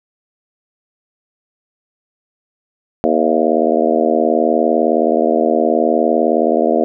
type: harmonic tone with a mistuned harmonic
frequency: 79.3 Hz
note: D#2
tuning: 33 cents sharp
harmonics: 3 / 4 / 5 / 6 / 7 / 8 / 9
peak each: -19 / -19 / -19 / -19 / -19 / -19 / -19 dBFS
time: 3.04-6.84 s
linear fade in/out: 0 ms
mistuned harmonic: 9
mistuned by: -51 cents
effects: none